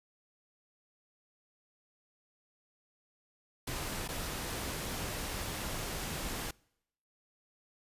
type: noise with dropouts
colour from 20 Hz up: pink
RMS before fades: -38 dBFS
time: 3.67-6.51 s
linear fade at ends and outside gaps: 5 ms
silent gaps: 4.078-4.087 s
effects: noise-tail reverb RT60 0.8 s tail -26 dB re dry + resampled to 32000 Hz